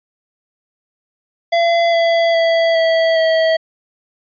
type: tone with pitch steps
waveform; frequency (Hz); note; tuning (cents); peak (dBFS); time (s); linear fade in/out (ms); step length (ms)
square; 679 / 670.8 / 662.7 / 654.7 / 646.8; F5 / E5 / E5 / E5 / E5; -49 / +30 / +9 / -12 / -33; -12; 1.52-3.57; 10; 410
effects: resampled to 11025 Hz